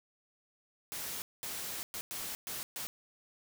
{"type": "noise bursts at uneven times", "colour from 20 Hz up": "white", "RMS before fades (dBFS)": -40, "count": 6, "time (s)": [[0.92, 1.22], [1.43, 1.83], [1.94, 2.01], [2.11, 2.35], [2.47, 2.63], [2.76, 2.87]], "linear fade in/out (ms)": 0, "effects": []}